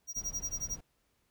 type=tone with tremolo; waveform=square; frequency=5740 Hz; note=F8; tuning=47 cents sharp; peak=-32 dBFS; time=0.07-0.78 s; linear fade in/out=50 ms; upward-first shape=sine; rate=11 Hz; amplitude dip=100%
type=noise; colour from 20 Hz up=brown; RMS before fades=-47 dBFS; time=0.16-0.81 s; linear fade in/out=10 ms
effects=pink hiss -75 dBFS RMS until 1.3 s